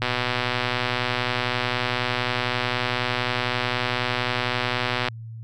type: click train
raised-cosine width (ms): 0.3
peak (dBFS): -7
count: 629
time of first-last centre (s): 0.02-5.085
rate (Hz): 124
effects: added 113 Hz sine -34 dBFS peak until 5.43 s